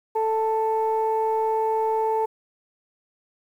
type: tone pair together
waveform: sine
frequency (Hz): 441 / 883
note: A4 / A5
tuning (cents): +4 / +6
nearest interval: octave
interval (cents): 1202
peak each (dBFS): -22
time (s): 0.15-2.26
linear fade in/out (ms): 10
effects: tanh soft clip ceiling -14 dBFS + 9-bit